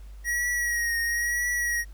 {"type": "tone with vibrato", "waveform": "square", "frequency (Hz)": 1900, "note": "A#6", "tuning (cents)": 33, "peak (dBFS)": -25, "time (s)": [0.24, 1.85], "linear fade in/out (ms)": 50, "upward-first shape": "triangle", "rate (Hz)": 1, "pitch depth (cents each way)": 42, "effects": ["added 50 Hz sine -40 dBFS peak until 1.93 s", "pink hiss -60 dBFS RMS until 1.93 s"]}